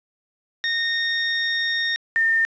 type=tone pair in turn; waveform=25% pulse / sine; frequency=1846 / 1813.2 Hz; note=A#6 / A#6; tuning=-17 / -48 cents; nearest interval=unison; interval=31 cents; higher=first; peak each=-17 / -16 dBFS; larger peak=second; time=0.64-1.96 / 2.16-2.45 s; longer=first; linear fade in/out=0 ms; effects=resampled to 16000 Hz + 8-bit